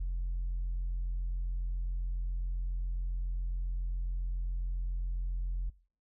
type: tone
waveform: sine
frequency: 43.65 Hz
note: F1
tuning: in tune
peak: -29 dBFS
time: 0-5.7 s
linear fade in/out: 10 ms
effects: noise-tail reverb RT60 0.4 s tail -21 dB re dry + tanh soft clip ceiling -29 dBFS